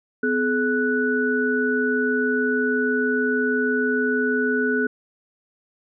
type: tone cluster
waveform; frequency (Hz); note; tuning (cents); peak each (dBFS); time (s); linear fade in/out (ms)
sine; 252.5 / 426.2 / 1480; B3 / G#4 / F#6; +39 / +45 / 0; -23; 0.23-4.87; 5
effects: none